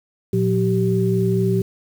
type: tone cluster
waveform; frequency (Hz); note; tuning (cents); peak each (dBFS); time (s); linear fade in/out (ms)
sine; 116.4 / 180.7 / 387.1; A#2 / F#3 / G4; -2 / -41 / -22; -20; 0.33-1.62; 5
effects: 7-bit